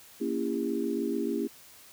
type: chord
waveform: sine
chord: A# diminished seventh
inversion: none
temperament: just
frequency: 233.1 / 279.7 / 335.6 / 402.8 Hz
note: A#3 / C#4 / E4 / G4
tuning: 0 / +16 / +31 / +47 cents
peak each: -33 dBFS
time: 0.2-1.48 s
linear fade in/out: 20 ms
effects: white hiss -53 dBFS RMS until 1.92 s